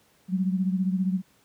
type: beating tone pair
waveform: sine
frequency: 185 / 200 Hz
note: F#3 / G3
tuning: 0 / +35 cents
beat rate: 15 Hz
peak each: -23 / -29 dBFS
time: 0.28-1.22 s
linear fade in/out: 50 ms
effects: pink hiss -62 dBFS RMS until 1.44 s + high-pass 100 Hz 12 dB/octave